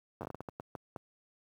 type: slowing click train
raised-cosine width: 1 ms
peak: -26 dBFS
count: 12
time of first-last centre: 0.21-0.962 s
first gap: 9 ms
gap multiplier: 1.37
effects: high-pass 80 Hz 12 dB/octave + 10-bit